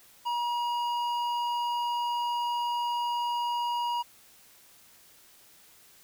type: tone with hard clipping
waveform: sine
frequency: 956 Hz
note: A#5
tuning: 43 cents sharp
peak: -29 dBFS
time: 0.25-4.03 s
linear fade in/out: 20 ms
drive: 9 dB
effects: white hiss -57 dBFS RMS until 6.03 s